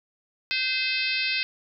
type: harmonic tone with a mistuned harmonic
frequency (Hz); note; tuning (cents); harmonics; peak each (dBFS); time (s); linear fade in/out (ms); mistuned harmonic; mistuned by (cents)
516; C5; -24; 3 / 4 / 5 / 6 / 7 / 8 / 9 / 10; -35 / -32 / -27 / -36 / -34 / -33 / -32 / -37; 0.51-1.43; 0; 6; +43
effects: none